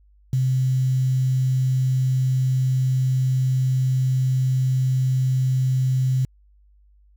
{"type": "tone with quantisation", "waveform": "sine", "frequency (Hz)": 130, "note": "C3", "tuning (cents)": -11, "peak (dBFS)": -17, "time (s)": [0.33, 6.25], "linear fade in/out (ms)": 2, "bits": 7, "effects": ["added 50 Hz sine -52 dBFS peak until 7.16 s"]}